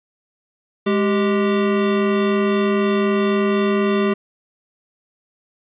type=tone pair together; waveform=square; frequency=207.7 / 392 Hz; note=G#3 / G4; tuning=0 / 0 cents; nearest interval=major seventh; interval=1100 cents; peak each=-19 dBFS; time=0.86-4.14 s; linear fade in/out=10 ms; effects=resampled to 8000 Hz + 9-bit